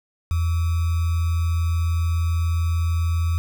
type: tone with sample-and-hold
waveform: sine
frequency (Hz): 83.5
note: E2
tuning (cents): +23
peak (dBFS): -18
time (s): 0.31-3.38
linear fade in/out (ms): 0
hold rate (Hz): 1225
effects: none